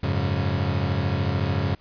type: chord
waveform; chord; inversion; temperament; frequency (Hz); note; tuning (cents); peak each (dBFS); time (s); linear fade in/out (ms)
35% pulse; F# suspended second; none; equal with one note detuned; 90.28 / 103.83 / 138.59; F#2 / G#2 / C#3; -42 / 0 / 0; -24 / -25 / -25; 0.03-1.75; 5
effects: pink hiss -57 dBFS RMS until 1.8 s + resampled to 11025 Hz